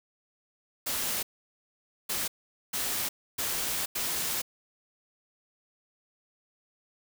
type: noise bursts at uneven times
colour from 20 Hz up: white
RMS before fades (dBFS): -31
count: 5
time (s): 0.86-1.23 / 2.09-2.28 / 2.73-3.09 / 3.38-3.86 / 3.95-4.42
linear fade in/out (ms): 10
effects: none